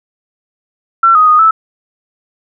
sine tone with pitch steps, 1350 / 1251 / 1236 / 1312 Hz, E6 / D#6 / D#6 / E6, +41 / +9 / -12 / -9 cents, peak -4 dBFS, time 1.03-1.51 s, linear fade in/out 5 ms, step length 120 ms, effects none

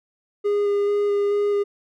triangle tone with vibrato, 408.1 Hz, G#4, 30 cents flat, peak -16 dBFS, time 0.44-1.64 s, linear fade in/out 20 ms, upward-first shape square, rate 2.3 Hz, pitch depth 9 cents each way, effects none

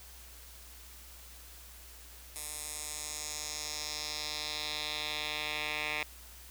10% pulse tone with band-pass filter sweep, 151.1 Hz, D3, 50 cents sharp, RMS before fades -38 dBFS, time 2.36-6.03 s, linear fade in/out 0 ms, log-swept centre 9700 to 2500 Hz, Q 2.2, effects added 60 Hz sine -53 dBFS peak until 6.5 s + white hiss -53 dBFS RMS until 6.5 s

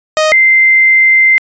sawtooth / sine tone pair in turn, 622.3 / 2082 Hz, D#5 / C7, 0 / -9 cents, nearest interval octave + major sixth, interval 2091 cents, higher second, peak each -4 dBFS, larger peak neither, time 0.17-0.32 / 0.32-1.38 s, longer second, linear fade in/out 0 ms, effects resampled to 16000 Hz

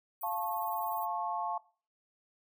sine tone, 15310 Hz, A#9, 45 cents sharp, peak -40 dBFS, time 0.21-1.06 s, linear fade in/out 5 ms
sine chord, F augmented, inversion none, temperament just, 698.5 / 873.1 / 1091.3 Hz, F5 / A5 / C#6, 0 / -14 / -27 cents, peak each -37 / -35 / -38 dBFS, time 0.23-1.58 s, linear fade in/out 5 ms
effects noise-tail reverb RT60 0.4 s tail -20 dB re dry

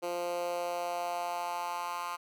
10% pulse tone with high-pass filter sweep, 174.61 Hz, F3, in tune, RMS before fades -35 dBFS, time 0.02-2.17 s, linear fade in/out 20 ms, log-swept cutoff 430 to 1100 Hz, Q 3.1, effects none

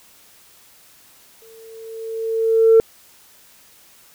sine tone with exponential growth, 450 Hz, A4, 39 cents sharp, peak -5 dBFS, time 1.42-2.8 s, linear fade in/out 0 ms, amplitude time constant 300 ms, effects tanh soft clip ceiling -4 dBFS + white hiss -50 dBFS RMS until 4.14 s

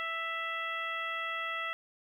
harmonic tone with a mistuned harmonic, 659.3 Hz, E5, in tune, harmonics 1 / 2 / 3 / 4 / 5, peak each -45 / -37 / -37 / -41 / -44 dBFS, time 0-1.73 s, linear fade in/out 0 ms, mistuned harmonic 4, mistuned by +19 cents, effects 11-bit

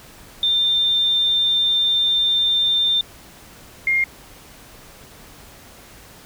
sine tone pair in turn, 3595 / 2125 Hz, A7 / C7, +36 / +26 cents, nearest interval major sixth, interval 910 cents, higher first, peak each -15 dBFS, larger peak neither, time 0.43-3.01 / 3.87-4.04 s, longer first, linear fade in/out 2 ms, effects pink hiss -44 dBFS RMS until 6.25 s

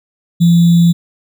sine tone with sample-and-hold, 170.6 Hz, F3, 40 cents flat, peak -5 dBFS, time 0.4-0.93 s, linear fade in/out 20 ms, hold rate 3675 Hz, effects none

